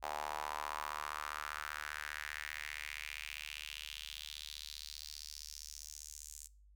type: tone with high-pass filter sweep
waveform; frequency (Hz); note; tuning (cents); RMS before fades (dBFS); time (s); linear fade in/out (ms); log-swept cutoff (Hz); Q
sawtooth; 75.1; D2; +39; -45; 0.02-6.48; 20; 790 to 7400; 3.3
effects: noise-tail reverb RT60 0.4 s tail -22 dB re dry + added 50 Hz sine -60 dBFS peak until 6.75 s